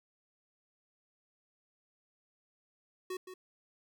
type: tone with echo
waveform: square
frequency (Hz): 370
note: F#4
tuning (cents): 0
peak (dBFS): -37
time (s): 3.1-3.17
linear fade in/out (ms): 5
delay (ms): 170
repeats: 1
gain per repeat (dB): -9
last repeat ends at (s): 3.34
effects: none